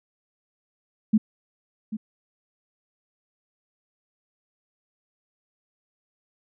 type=tone with echo; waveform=sine; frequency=216.3 Hz; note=A3; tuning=29 cents flat; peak=-14 dBFS; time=1.13-1.18 s; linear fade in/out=10 ms; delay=790 ms; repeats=1; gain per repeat=-13 dB; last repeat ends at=1.97 s; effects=none